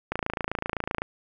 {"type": "click train", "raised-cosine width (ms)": 0.5, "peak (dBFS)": -12, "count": 26, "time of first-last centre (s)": [0.12, 1.019], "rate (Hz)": 27.8, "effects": []}